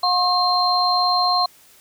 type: tone cluster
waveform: sine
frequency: 721 / 1075 / 4168 Hz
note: F#5 / C6 / C8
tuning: -45 / +47 / -7 cents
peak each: -20 dBFS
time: 0.03-1.46 s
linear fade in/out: 5 ms
effects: white hiss -51 dBFS RMS until 1.8 s